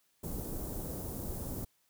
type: band-stop noise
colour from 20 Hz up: pink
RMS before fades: -39 dBFS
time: 0.23-1.65 s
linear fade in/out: 10 ms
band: 510 to 12000 Hz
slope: 12 dB/octave
effects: white hiss -73 dBFS RMS until 1.89 s